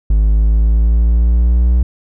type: linear sweep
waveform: triangle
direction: up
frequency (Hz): 51.6 to 61.1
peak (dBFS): -6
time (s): 0.1-1.83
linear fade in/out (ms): 5
effects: none